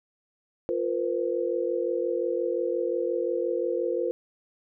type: chord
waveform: sine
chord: F suspended fourth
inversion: none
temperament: equal with one note detuned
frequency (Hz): 349.2 / 466.2 / 511.9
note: F4 / Bb4 / C5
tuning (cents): 0 / 0 / -38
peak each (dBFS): -29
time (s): 0.69-4.11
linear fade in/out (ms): 0
effects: none